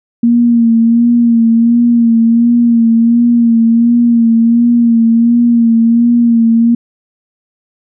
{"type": "tone with vibrato", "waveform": "sine", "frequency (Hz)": 233.1, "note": "A#3", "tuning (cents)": 0, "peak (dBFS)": -5, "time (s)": [0.23, 6.75], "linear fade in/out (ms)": 5, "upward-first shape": "sine", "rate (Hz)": 1.4, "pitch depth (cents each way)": 39, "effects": []}